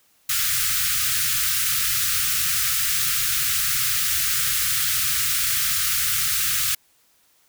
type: band-stop noise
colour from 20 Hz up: white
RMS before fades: -22 dBFS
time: 0.29-6.75 s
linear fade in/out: 5 ms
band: 160 to 1200 Hz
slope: 96 dB/octave
effects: white hiss -61 dBFS RMS until 7.48 s